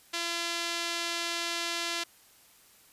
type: tone with band-pass filter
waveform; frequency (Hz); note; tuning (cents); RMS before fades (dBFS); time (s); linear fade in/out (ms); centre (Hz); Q
sawtooth; 340.1; F4; -46; -33; 0.13-2.04; 10; 4100; 0.98
effects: white hiss -59 dBFS RMS until 2.92 s + resampled to 32000 Hz